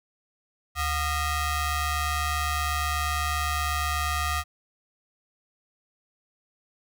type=ring-modulated tone; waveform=sawtooth; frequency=649 Hz; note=E5; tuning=27 cents flat; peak=-18 dBFS; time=0.75-4.44 s; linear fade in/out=50 ms; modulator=575 Hz; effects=none